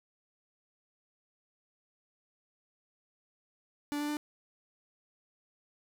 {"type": "tone with pitch steps", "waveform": "45% pulse", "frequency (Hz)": [291.5, 294.5, 297.6], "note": ["D4", "D4", "D4"], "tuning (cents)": [-13, 5, 23], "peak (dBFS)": -32, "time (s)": [3.92, 4.169], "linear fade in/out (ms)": 0, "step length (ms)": 83, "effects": []}